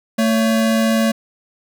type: tone pair together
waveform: square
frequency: 223.8 / 562.6 Hz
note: A3 / C#5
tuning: +30 / +26 cents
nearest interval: octave + major third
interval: 1596 cents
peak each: -15 / -22 dBFS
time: 0.18-1.12 s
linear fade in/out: 10 ms
effects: none